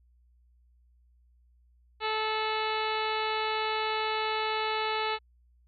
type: harmonic tone with a mistuned harmonic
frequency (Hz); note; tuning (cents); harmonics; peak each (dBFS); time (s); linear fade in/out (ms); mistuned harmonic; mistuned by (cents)
435.8; A4; -17; 1 / 2 / 3 / 4 / 5 / 6 / 7 / 8 / 9 / 10; -34 / -32 / -35 / -40 / -38 / -39 / -41 / -42 / -40 / -45; 2-5.19; 50; 7; -46
effects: added 60 Hz sine -60 dBFS peak until 5.67 s